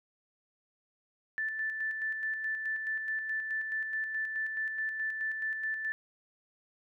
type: tone with tremolo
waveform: sine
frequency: 1760 Hz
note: A6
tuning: in tune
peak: -30 dBFS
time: 1.38-5.92 s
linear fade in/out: 0 ms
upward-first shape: square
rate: 4.7 Hz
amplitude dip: 40%
effects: none